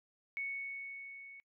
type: tone with level ramp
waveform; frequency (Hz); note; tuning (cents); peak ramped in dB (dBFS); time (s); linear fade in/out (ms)
sine; 2217; C#7; 0; -35 to -50; 0.37-1.4; 0
effects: noise-tail reverb RT60 0.1 s tail -24 dB re dry